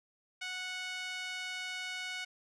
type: tone with band-pass filter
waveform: 5% pulse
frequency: 737 Hz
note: F#5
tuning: 7 cents flat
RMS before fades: -40 dBFS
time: 0.41-2.25 s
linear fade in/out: 10 ms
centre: 2000 Hz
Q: 1.4
effects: none